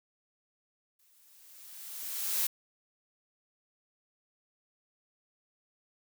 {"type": "noise with exponential growth", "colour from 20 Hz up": "blue", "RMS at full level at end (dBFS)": -28, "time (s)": [0.99, 2.47], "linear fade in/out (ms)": 5, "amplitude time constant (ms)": 320, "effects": []}